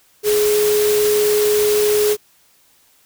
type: tone in noise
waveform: sine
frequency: 420 Hz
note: G#4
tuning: 19 cents sharp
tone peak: -13 dBFS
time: 0.23-2.17 s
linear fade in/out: 50 ms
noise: white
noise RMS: -23 dBFS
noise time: 0.23-2.17 s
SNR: +7 dB
effects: white hiss -55 dBFS RMS until 3.05 s